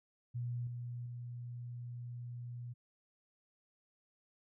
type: tone with level steps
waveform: sine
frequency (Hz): 121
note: B2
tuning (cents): -35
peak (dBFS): -36 / -40 / -42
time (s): 0.34-2.74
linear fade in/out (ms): 20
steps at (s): 0.67 / 1.06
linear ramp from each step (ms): 2
effects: none